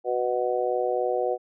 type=harmonic tone; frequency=123.47 Hz; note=B2; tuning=in tune; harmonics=3 / 4 / 5 / 6; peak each=-29 / -26 / -30 / -29 dBFS; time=0.04-1.38 s; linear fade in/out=50 ms; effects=none